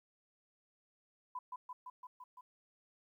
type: tone with echo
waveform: sine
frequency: 1000 Hz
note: B5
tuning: 21 cents sharp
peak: -39 dBFS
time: 1.35-1.39 s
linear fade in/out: 5 ms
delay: 170 ms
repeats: 6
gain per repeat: -2 dB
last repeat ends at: 2.41 s
effects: 13-bit